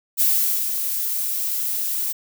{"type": "noise with ADSR envelope", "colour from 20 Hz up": "violet", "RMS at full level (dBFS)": -17, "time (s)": [0.17, 2.13], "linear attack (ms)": 38, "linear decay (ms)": 450, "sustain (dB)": -7, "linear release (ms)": 16, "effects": []}